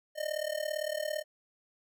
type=tone with amplitude modulation; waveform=square; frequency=610 Hz; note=D#5; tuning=34 cents flat; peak=-29 dBFS; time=0.15-1.24 s; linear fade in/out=50 ms; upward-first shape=sine; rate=37.7 Hz; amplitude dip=90%; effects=none